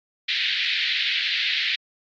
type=band-pass noise; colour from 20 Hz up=white; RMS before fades=-24 dBFS; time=0.28-1.76 s; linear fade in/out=10 ms; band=1800 to 4100 Hz; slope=48 dB/octave; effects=AAC 48 kbps